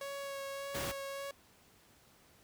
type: tone with vibrato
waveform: sawtooth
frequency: 554.4 Hz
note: C#5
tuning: in tune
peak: -36 dBFS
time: 0.01-1.31 s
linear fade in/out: 2 ms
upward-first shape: sine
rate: 1.7 Hz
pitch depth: 14 cents each way
type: noise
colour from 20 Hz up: pink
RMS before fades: -39 dBFS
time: 0.74-0.92 s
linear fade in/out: 10 ms
effects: pink hiss -64 dBFS RMS until 2.43 s + high-pass 60 Hz 12 dB/octave